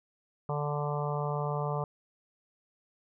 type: harmonic tone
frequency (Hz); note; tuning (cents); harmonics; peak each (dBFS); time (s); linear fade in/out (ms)
146.83; D3; 0; 1 / 3 / 4 / 5 / 6 / 7 / 8; -32 / -37 / -38 / -39 / -40 / -40 / -41; 0.49-1.84; 2
effects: none